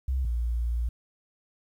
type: tone pair in turn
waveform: sine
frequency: 65.41 / 58.79 Hz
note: C2 / A#1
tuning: 0 / +15 cents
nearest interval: major second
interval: 185 cents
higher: first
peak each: -23 / -24 dBFS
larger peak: first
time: 0.08-0.25 / 0.25-0.89 s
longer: second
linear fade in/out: 5 ms
effects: tanh soft clip ceiling -20 dBFS + 10-bit